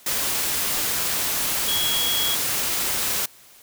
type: tone in noise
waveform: sine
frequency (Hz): 3322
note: G#7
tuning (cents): 0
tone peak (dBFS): -23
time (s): 1.68-2.35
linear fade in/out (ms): 5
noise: white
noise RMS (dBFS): -24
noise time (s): 0.06-3.26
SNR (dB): -2
effects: white hiss -50 dBFS RMS until 3.62 s